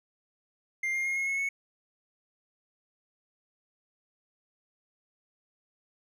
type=tone with pitch steps; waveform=triangle; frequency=2100 / 2121 / 2142 / 2163 / 2184 / 2206 Hz; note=C7 / C7 / C7 / C#7 / C#7 / C#7; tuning=+6 / +23 / +40 / -43 / -26 / -9 cents; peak=-26 dBFS; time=0.83-1.49 s; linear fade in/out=5 ms; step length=110 ms; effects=none